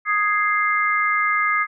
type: chord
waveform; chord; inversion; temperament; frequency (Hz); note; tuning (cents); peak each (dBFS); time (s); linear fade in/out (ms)
sine; Ab major; second; equal; 1244.5 / 1661.2 / 2093; Eb6 / Ab6 / C7; 0 / 0 / 0; -20 / -24 / -21; 0.05-1.67; 50
effects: none